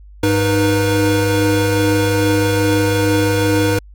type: tone cluster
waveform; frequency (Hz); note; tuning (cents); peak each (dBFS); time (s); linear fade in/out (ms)
square; 102 / 308.4 / 484; G#2 / D#4 / B4; -31 / -15 / -35; -18; 0.23-3.79; 5
effects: added 50 Hz sine -37 dBFS peak until 3.94 s